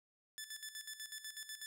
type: tone with tremolo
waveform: 10% pulse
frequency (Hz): 1744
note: A6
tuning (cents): -16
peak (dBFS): -35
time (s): 0.38-1.66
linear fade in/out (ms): 0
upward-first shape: square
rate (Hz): 8.1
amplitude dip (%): 70
effects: none